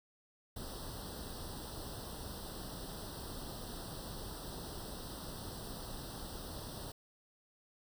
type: noise with comb filter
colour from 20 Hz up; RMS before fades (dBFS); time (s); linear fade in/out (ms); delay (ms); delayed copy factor
pink; -45; 0.56-6.92; 5; 0.22; +1
effects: none